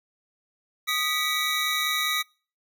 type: tone cluster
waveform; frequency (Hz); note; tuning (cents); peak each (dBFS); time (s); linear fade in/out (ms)
square; 1239 / 1963 / 2269 / 3767 / 3912; D#6 / B6 / C#7 / A#7 / B7; -8 / -11 / +40 / +17 / -17; -31; 0.87-2.23; 20
effects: noise-tail reverb RT60 0.4 s tail -26 dB re dry